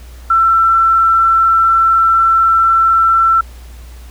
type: tone with vibrato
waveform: sine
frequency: 1341 Hz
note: E6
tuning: 29 cents sharp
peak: -7 dBFS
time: 0.3-3.41 s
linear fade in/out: 5 ms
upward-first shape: square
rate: 20 Hz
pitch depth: 11 cents each way
effects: added 60 Hz sine -31 dBFS peak until 4.1 s + pink hiss -43 dBFS RMS until 4.1 s